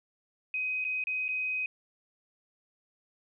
sine tone with dropouts, 2516 Hz, D#7, 19 cents sharp, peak -29 dBFS, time 0.54-1.66 s, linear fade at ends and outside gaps 2 ms, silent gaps 0.843-0.849 / 1.039-1.07 / 1.282-1.288 s, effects none

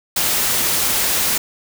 white noise, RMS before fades -18 dBFS, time 0.16-1.38 s, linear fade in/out 5 ms, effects none

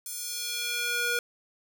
square tone with high-pass filter sweep, 479.2 Hz, A#4, 48 cents sharp, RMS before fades -31 dBFS, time 0.06-1.19 s, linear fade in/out 2 ms, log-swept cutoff 8400 to 970 Hz, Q 1.1, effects none

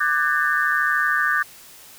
sine tone cluster, 1187 / 1502 / 1635 / 1796 Hz, D6 / F#6 / G#6 / A6, +18 / +26 / -28 / +35 cents, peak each -23 dBFS, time 0-1.43 s, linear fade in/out 10 ms, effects white hiss -45 dBFS RMS until 1.98 s

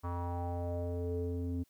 square tone with low-pass filter sweep, 87.31 Hz, F2, in tune, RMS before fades -36 dBFS, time 0.03-1.64 s, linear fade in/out 20 ms, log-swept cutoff 1100 to 300 Hz, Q 5, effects white hiss -72 dBFS RMS until 1.69 s

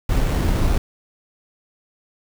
brown noise with sample-and-hold, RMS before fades -18 dBFS, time 0.09-0.78 s, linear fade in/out 5 ms, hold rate 4900 Hz, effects none

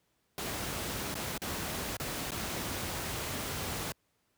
pink noise with dropouts, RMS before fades -36 dBFS, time 0.38-3.92 s, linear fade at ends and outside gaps 1 ms, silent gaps 1.142-1.153 / 1.378-1.418 / 1.968-1.999 / 2.307-2.318 s, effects pink hiss -75 dBFS RMS until 4.37 s + high-pass 60 Hz 12 dB/octave

